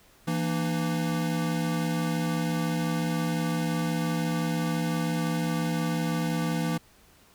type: tone cluster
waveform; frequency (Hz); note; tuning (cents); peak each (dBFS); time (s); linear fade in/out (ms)
square; 166.2 / 232 / 301.6; E3 / A#3 / D4; +15 / -8 / +46; -28 / -33 / -34; 0.27-6.78; 10
effects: pink hiss -58 dBFS RMS until 7.34 s